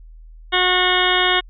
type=harmonic tone; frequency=364.3 Hz; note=F#4; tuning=27 cents flat; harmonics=1 / 2 / 3 / 4 / 5 / 6 / 8 / 9 / 10; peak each=-23 / -23 / -23 / -23 / -23 / -23 / -23 / -23 / -23 dBFS; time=0.52-1.41 s; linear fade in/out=20 ms; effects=added 40 Hz sine -38 dBFS peak until 1.49 s